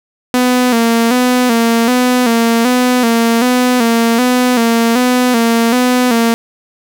sawtooth tone with vibrato, 240 Hz, B3, 49 cents flat, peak -5 dBFS, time 0.34-6.34 s, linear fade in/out 0 ms, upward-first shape square, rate 1.3 Hz, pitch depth 70 cents each way, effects 7-bit

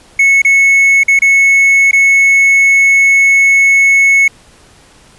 triangle tone with dropouts, 2200 Hz, C#7, 14 cents flat, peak -3 dBFS, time 0.19-4.28 s, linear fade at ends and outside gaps 5 ms, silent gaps 0.419-0.448 / 1.035-1.081 / 1.191-1.219 / 1.912-1.93 s, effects pink hiss -43 dBFS RMS until 5.18 s + resampled to 24000 Hz

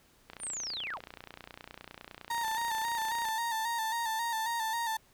click train, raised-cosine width 0.3 ms, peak -28 dBFS, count 90, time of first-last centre 0.3-3.287 s, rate 29.8 Hz
sine linear sweep, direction down, 9500 to 370 Hz, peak -35 dBFS, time 0.39-1 s, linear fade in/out 50 ms
35% pulse tone with vibrato, 909 Hz, A#5, 44 cents flat, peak -29 dBFS, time 2.3-4.97 s, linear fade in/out 5 ms, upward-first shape square, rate 3.7 Hz, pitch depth 45 cents each way
effects pink hiss -64 dBFS RMS until 5.13 s

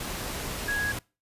sine tone in noise, 1661 Hz, G#6, in tune, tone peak -26 dBFS, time 0.68-0.92 s, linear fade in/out 5 ms, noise pink, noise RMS -34 dBFS, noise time 0-0.99 s, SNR +5 dB, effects noise-tail reverb RT60 0.3 s tail -23 dB re dry + resampled to 32000 Hz

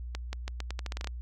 accelerating click train, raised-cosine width 0.2 ms, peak -19 dBFS, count 12, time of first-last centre 0.15-1.072 s, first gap 180 ms, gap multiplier 0.83, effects added 60 Hz sine -36 dBFS peak until 1.21 s

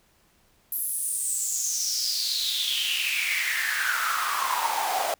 pink noise with high-pass filter sweep, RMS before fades -27 dBFS, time 0.72-5.14 s, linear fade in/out 2 ms, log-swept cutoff 12000 to 670 Hz, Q 7.1, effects pink hiss -63 dBFS RMS until 5.19 s

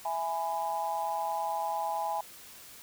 sine tone with amplitude modulation, 830.6 Hz, G#5, in tune, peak -25 dBFS, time 0.05-2.21 s, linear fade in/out 5 ms, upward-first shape sine, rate 169 Hz, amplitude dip 100%, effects white hiss -50 dBFS RMS until 2.82 s

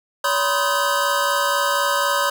square tone cluster, 567 / 982 / 1046 / 1252 / 1541 Hz, C#5 / B5 / C6 / D#6 / G6, +39 / -10 / -1 / +10 / -30 cents, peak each -25 dBFS, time 0.24-2.3 s, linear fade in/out 5 ms, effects none

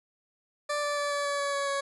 20% pulse tone with pitch steps, 587.3 / 582.9 / 578.5 / 574.2 / 569.9 / 565.7 / 561.4 / 557.2 Hz, D5 / D5 / D5 / D5 / C#5 / C#5 / C#5 / C#5, 0 / -13 / -26 / -39 / +48 / +35 / +22 / +9 cents, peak -23 dBFS, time 0.69-1.81 s, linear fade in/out 10 ms, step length 140 ms, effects resampled to 24000 Hz + 10-bit

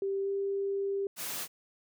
sine tone with pitch glide, 392 to 395.4 Hz, G4 to G4, 0 to +15 cents, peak -29 dBFS, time 0.02-1.07 s, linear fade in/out 2 ms, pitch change +15 cents, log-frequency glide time 0.23-0.28 s
white high-pass noise, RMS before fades -37 dBFS, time 1.16-1.48 s, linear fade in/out 50 ms, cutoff 120 Hz, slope 48 dB/octave
effects none

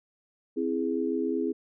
sine chord, C augmented, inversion none, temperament equal, 261.6 / 329.6 / 415.3 Hz, C4 / E4 / G#4, 0 / 0 / 0 cents, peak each -30 dBFS, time 0.56-1.53 s, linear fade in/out 20 ms, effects none

